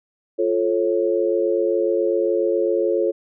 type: chord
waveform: sine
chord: F augmented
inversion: none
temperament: just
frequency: 349.2 / 436.5 / 545.7 Hz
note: F4 / A4 / C#5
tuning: 0 / -14 / -27 cents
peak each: -21 / -21 / -22 dBFS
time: 0.38-3.12 s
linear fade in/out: 20 ms
effects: none